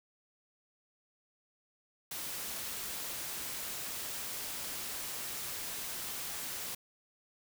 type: noise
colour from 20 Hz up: white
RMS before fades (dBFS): -40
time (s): 2.11-6.75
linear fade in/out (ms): 5
effects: none